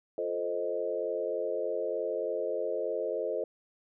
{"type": "chord", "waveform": "sine", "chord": "F dominant seventh", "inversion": "none", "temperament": "equal", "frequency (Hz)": [349.2, 440, 523.3, 622.3], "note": ["F4", "A4", "C5", "Eb5"], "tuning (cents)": [0, 0, 0, 0], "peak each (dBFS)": [-39, -34, -34, -35], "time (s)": [0.18, 3.44], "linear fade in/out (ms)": 2, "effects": []}